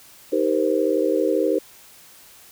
sine chord, C minor seventh, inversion first, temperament just, 314 / 392.4 / 470.9 / 523.3 Hz, Eb4 / G4 / Bb4 / C5, +16 / +2 / +18 / 0 cents, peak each -23 dBFS, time 0.32-1.59 s, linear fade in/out 10 ms, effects white hiss -48 dBFS RMS until 2.51 s

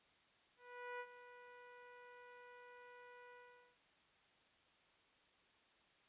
15% pulse tone with ADSR envelope, 490 Hz, B4, 14 cents flat, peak -38 dBFS, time 0.57-3.78 s, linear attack 430 ms, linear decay 57 ms, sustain -13 dB, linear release 450 ms, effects white hiss -72 dBFS RMS until 6.08 s + resampled to 8000 Hz

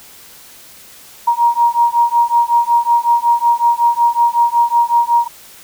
sine beating tone pair, 941 / 946.4 Hz, A#5 / A#5, +16 / +26 cents, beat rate 5.4 Hz, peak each -13 / -13 dBFS, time 1.27-5.28 s, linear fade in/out 10 ms, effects white hiss -40 dBFS RMS until 5.63 s

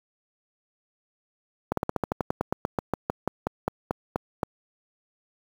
slowing click train, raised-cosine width 1 ms, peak -10 dBFS, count 21, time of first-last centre 1.72-4.431 s, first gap 53 ms, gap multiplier 1.09, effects high-pass 80 Hz 12 dB/octave + 7-bit

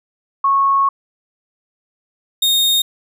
sine / 40% pulse tone pair in turn, 1100 / 3700 Hz, C#6 / A#7, -14 / -14 cents, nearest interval octave + major sixth, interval 2100 cents, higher second, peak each -11 dBFS, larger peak neither, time 0.44-0.89 / 2.42-2.82 s, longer first, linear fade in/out 5 ms, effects none

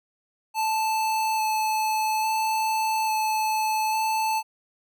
square tone with vibrato, 873 Hz, A5, 14 cents flat, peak -23 dBFS, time 0.54-4.43 s, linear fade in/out 50 ms, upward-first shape square, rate 0.59 Hz, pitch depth 9 cents each way, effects none

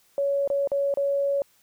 sine tone with dropouts, 560 Hz, C#5, 18 cents sharp, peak -21 dBFS, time 0.18-1.42 s, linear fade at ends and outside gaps 1 ms, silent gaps 0.476-0.501 / 0.674-0.717 / 0.94-0.972 s, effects white hiss -62 dBFS RMS until 1.62 s

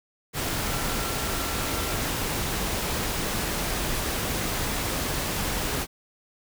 sine tone in noise, 1358 Hz, F6, 49 cents flat, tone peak -39 dBFS, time 0.64-2.01 s, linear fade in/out 50 ms, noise pink, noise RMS -28 dBFS, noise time 0.33-5.87 s, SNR -14 dB, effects none

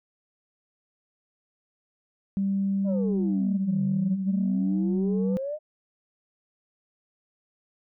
sine tone with pitch glide, 196 to 191.19 Hz, G3 to G3, 0 to -43 cents, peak -22 dBFS, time 2.37-5.37 s, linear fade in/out 0 ms, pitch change -43 cents, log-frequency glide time 2.77-4.49 s
sine exponential two-way sweep, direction down then up, 625 to 140 to 625 Hz, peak -28 dBFS, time 2.84-5.59 s, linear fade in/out 50 ms, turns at 3.84 s
effects tanh soft clip ceiling -16 dBFS

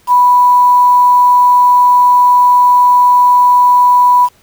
sine tone with quantisation, 986 Hz, B5, 3 cents flat, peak -4 dBFS, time 0.07-4.29 s, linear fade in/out 50 ms, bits 5, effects pink hiss -49 dBFS RMS until 4.42 s

